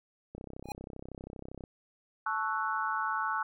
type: click train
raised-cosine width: 2 ms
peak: -29 dBFS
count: 43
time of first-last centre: 0.35-1.638 s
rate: 32.6 Hz
type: tone with exponential growth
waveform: square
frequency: 822 Hz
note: G#5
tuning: 18 cents flat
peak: -33 dBFS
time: 0.64-0.72 s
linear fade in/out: 2 ms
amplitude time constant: 17 ms
type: chord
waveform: sine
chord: F# minor seventh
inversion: first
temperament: equal with one note detuned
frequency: 874.9 / 1108.7 / 1318.5 / 1480 Hz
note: A5 / C#6 / E6 / F#6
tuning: -10 / 0 / 0 / 0 cents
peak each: -35 dBFS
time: 2.26-3.43 s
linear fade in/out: 5 ms
effects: none